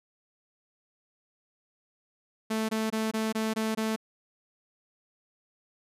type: tone bursts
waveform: sawtooth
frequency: 220 Hz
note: A3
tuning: in tune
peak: -23 dBFS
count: 7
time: 2.5-3.962 s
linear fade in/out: 10 ms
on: 190 ms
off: 22 ms
effects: resampled to 32000 Hz